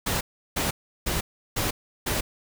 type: noise bursts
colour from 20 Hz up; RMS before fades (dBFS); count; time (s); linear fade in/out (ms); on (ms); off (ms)
pink; -26; 5; 0.06-2.21; 10; 150; 350
effects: none